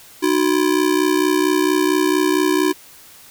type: ring-modulated tone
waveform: square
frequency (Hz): 336.5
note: E4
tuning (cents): +36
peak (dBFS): -12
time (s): 0.22-2.73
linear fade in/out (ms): 20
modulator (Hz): 32.2
effects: white hiss -44 dBFS RMS until 3.3 s